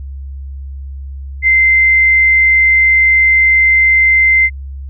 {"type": "tone", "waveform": "sine", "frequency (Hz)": 2079, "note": "C7", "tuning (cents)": -12, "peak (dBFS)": -6, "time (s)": [1.42, 4.5], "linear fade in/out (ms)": 50, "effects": ["added 68 Hz sine -23 dBFS peak until 4.89 s"]}